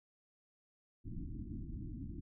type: low-pass noise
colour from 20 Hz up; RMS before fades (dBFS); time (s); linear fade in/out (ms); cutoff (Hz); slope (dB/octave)
pink; -44; 1.04-2.21; 20; 330; 96
effects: none